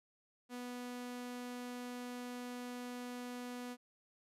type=tone; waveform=sawtooth; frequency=246 Hz; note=B3; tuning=7 cents flat; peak=-39 dBFS; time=0.49-3.77 s; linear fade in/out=50 ms; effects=resampled to 32000 Hz